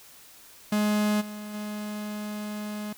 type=tone with level steps; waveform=45% pulse; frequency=210 Hz; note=G#3; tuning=19 cents sharp; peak=-22 / -36 / -32 dBFS; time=0.72-2.93 s; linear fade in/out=5 ms; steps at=1.2 / 1.53 s; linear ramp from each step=20 ms; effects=white hiss -51 dBFS RMS until 2.97 s